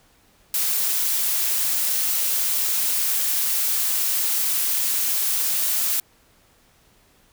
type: noise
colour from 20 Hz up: blue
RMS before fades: -22 dBFS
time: 0.54-6 s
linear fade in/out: 2 ms
effects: pink hiss -58 dBFS RMS until 7.32 s